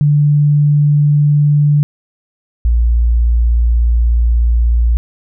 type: tone pair in turn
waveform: sine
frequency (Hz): 146.83 / 58.27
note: D3 / A#1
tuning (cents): 0 / 0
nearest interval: octave + major third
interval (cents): 1600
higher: first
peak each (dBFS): -7 / -8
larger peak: first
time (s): 0.01-1.83 / 2.65-4.97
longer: second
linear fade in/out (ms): 0
effects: none